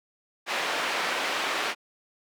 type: low-pass noise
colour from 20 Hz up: white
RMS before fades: -28 dBFS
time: 0.46-1.75 s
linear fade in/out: 50 ms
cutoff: 2500 Hz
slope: 12 dB/octave
effects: high-pass 400 Hz 12 dB/octave

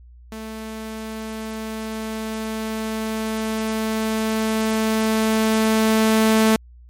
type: tone with level ramp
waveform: sawtooth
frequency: 220 Hz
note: A3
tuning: in tune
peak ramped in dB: -27 to -9 dBFS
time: 0.32-6.56 s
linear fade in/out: 2 ms
effects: added 60 Hz sine -42 dBFS peak until 6.89 s + MP3 64 kbps

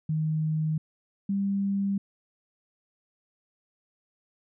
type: tone pair in turn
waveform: sine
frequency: 156.2 / 197.94 Hz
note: D#3 / G3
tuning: +7 / +17 cents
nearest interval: major third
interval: 410 cents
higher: second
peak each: -24 dBFS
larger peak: neither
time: 0.09-0.78 / 1.29-1.98 s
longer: neither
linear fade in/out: 5 ms
effects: none

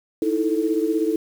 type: tone cluster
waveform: sine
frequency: 314.1 / 330.2 / 440.4 Hz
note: D#4 / E4 / A4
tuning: +16 / +3 / +2 cents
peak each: -23 dBFS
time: 0.22-1.16 s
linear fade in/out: 2 ms
effects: 7-bit

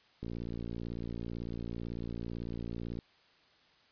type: click train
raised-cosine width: 3 ms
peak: -27 dBFS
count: 161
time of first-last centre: 0.23-2.989 s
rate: 58 Hz
effects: white hiss -65 dBFS RMS until 3.91 s + resampled to 11025 Hz

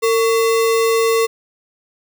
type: tone with sample-and-hold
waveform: sine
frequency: 454.2 Hz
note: A#4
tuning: 45 cents flat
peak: -12 dBFS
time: 0.02-1.27 s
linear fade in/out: 20 ms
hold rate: 1575 Hz
effects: none

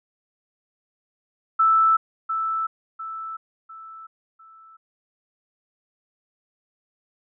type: tone with echo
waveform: sine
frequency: 1318.5 Hz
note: E6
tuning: in tune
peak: -14 dBFS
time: 1.59-1.97 s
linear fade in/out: 10 ms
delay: 700 ms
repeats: 4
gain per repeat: -8 dB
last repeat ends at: 4.77 s
effects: none

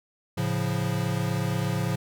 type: chord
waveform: square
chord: A augmented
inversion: none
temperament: equal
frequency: 110 / 138.59 / 174.61 Hz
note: A2 / C#3 / E#3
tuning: 0 / 0 / 0 cents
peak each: -30 dBFS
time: 0.37-1.96 s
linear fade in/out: 10 ms
effects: none

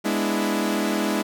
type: chord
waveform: sawtooth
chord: E dominant seventh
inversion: first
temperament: equal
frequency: 207.7 / 246.9 / 293.7 / 329.6 Hz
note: G#3 / B3 / D4 / E4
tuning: 0 / 0 / 0 / 0 cents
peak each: -21 / -26 / -24 / -23 dBFS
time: 0.04-1.23 s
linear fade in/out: 20 ms
effects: none

